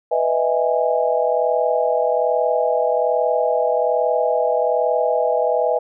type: chord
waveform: sine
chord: E major seventh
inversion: second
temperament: just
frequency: 494.4 / 618.1 / 659.3 / 824.1 Hz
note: B4 / D#5 / E5 / G#5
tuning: +2 / -12 / 0 / -14 cents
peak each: -20 / -21 / -21 / -23 dBFS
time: 0.11-5.79 s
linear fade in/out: 10 ms
effects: none